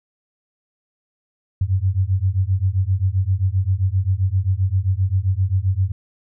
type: beating tone pair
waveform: sine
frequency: 91.3 / 98.9 Hz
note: F#2 / G2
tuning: -23 / +16 cents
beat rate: 7.6 Hz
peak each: -19 dBFS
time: 1.61-5.92 s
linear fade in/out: 5 ms
effects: none